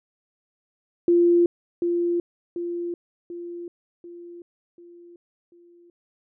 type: tone with echo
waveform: sine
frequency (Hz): 346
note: F4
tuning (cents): -16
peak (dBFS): -14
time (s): 1.08-1.46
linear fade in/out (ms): 2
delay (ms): 740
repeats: 6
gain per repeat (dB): -6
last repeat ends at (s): 5.9
effects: none